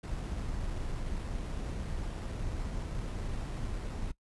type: noise with sample-and-hold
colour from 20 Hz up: brown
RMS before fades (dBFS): -36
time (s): 0.03-4.12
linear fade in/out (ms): 10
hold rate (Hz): 6300
effects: noise-tail reverb RT60 0.1 s tail -21 dB re dry + resampled to 24000 Hz